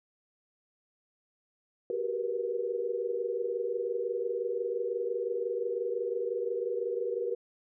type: tone cluster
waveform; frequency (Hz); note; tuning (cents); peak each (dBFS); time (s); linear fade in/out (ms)
sine; 377.6 / 403.4 / 474 / 493.9; F#4 / G4 / A#4 / B4; +35 / +50 / +29 / 0; -36 / -37 / -32 / -39; 1.9-7.35; 2
effects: none